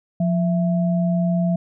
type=tone pair together; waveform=sine; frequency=175.7 / 663.4 Hz; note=F3 / E5; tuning=+11 / +11 cents; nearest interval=octave + major seventh; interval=2300 cents; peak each=-17 / -26 dBFS; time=0.2-1.56 s; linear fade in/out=5 ms; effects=none